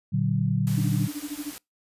sine chord, Bb augmented, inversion none, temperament equal with one note detuned, 116.54 / 146.83 / 187.91 Hz, Bb2 / D3 / F#3, 0 / 0 / +27 cents, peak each -26 / -25 / -26 dBFS, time 0.12-1.08 s, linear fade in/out 20 ms
white noise, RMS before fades -40 dBFS, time 0.67-1.58 s, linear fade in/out 0 ms
sine tone with tremolo, 293.7 Hz, D4, in tune, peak -28 dBFS, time 0.77-1.54 s, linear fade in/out 10 ms, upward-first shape sine, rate 13 Hz, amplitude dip 100%
effects noise-tail reverb RT60 0.2 s tail -26 dB re dry + resampled to 32000 Hz

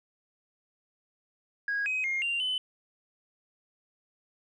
sine tone with pitch steps, 1645 / 2526 / 2131 / 2779 / 3024 Hz, G#6 / D#7 / C7 / F7 / F#7, -17 / +26 / +31 / -9 / +37 cents, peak -26 dBFS, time 1.68-2.58 s, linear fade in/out 2 ms, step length 180 ms, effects tanh soft clip ceiling -24 dBFS

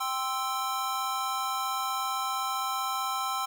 square chord, C major, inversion second, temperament equal, 784 / 1046.5 / 1318.5 Hz, G5 / C6 / E6, 0 / 0 / 0 cents, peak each -35 / -34 / -33 dBFS, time 0-3.46 s, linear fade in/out 10 ms, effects 10-bit

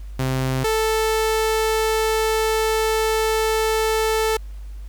sawtooth tone pair in turn, 130.81 / 440 Hz, C3 / A4, 0 / 0 cents, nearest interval octave + major sixth, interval 2100 cents, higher second, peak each -16 / -14 dBFS, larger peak second, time 0.19-0.64 / 0.64-4.37 s, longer second, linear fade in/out 5 ms, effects added 50 Hz sine -31 dBFS peak until 4.88 s + pink hiss -55 dBFS RMS until 4.88 s

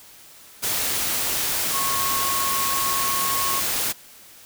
sine tone in noise, 1095 Hz, C#6, 22 cents flat, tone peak -25 dBFS, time 1.73-3.61 s, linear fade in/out 20 ms, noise white, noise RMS -24 dBFS, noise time 0.62-3.93 s, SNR -4 dB, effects white hiss -47 dBFS RMS until 4.45 s

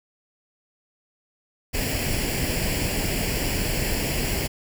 pink noise with comb filter, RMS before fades -25 dBFS, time 1.73-4.48 s, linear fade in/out 20 ms, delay 0.4 ms, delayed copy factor +0.7, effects none

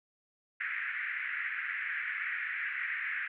pink band-pass noise, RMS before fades -36 dBFS, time 0.6-3.28 s, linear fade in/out 10 ms, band 1600 to 2200 Hz, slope 48 dB/octave, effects none

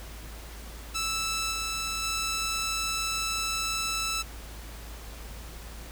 10% pulse tone with level steps, 1318.5 Hz, E6, in tune, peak -20 / -22 / -20 dBFS, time 0.94-4.23 s, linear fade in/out 20 ms, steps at 1.51 / 2.02 s, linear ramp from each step 20 ms, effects added 55 Hz sine -41 dBFS peak until 5.91 s + pink hiss -46 dBFS RMS until 5.91 s

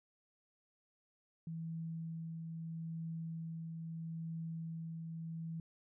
sine tone with tremolo, 163.6 Hz, E3, 13 cents flat, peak -39 dBFS, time 1.47-5.6 s, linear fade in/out 2 ms, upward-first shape triangle, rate 0.77 Hz, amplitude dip 30%, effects none

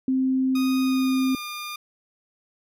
sine tone, 261.6 Hz, C4, in tune, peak -19 dBFS, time 0.08-1.35 s, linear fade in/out 2 ms
15% pulse tone with pitch glide, 1242 to 1206.6 Hz, D#6 to D6, -3 to +46 cents, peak -25 dBFS, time 0.55-1.76 s, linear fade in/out 5 ms, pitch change -51 cents, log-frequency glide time 0.82-1.36 s
effects none

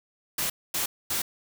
white noise bursts, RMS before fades -28 dBFS, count 3, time 0.38-1.22 s, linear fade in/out 5 ms, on 120 ms, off 240 ms, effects none

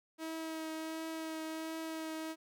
sawtooth tone with vibrato, 320 Hz, D#4, 49 cents sharp, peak -35 dBFS, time 0.18-2.36 s, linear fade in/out 50 ms, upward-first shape triangle, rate 1.4 Hz, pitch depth 17 cents each way, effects none

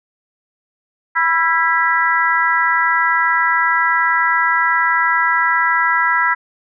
harmonic tone with a mistuned harmonic, 327.4 Hz, E4, 12 cents flat, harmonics 3 / 4 / 5 / 6, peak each -18 / -18 / -18 / -18 dBFS, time 1.15-6.35 s, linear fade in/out 20 ms, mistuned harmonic 4, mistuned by +39 cents, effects none

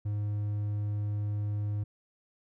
triangle tone, 103.83 Hz, G#2, in tune, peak -27 dBFS, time 0.05-1.84 s, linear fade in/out 10 ms, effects none

